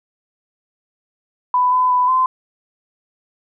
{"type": "tone with pitch steps", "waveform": "sine", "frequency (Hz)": [996, 1008, 996, 1030], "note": ["B5", "B5", "B5", "C6"], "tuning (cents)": [14, 35, 14, -28], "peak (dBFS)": -12, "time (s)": [1.54, 2.26], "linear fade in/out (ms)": 2, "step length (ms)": 180, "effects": []}